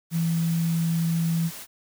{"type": "tone in noise", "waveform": "sine", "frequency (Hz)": 165.8, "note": "E3", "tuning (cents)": 10, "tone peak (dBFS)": -21, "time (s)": [0.11, 1.51], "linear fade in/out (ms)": 50, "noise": "white", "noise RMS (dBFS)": -39, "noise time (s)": [0.1, 1.67], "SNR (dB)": 15, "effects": []}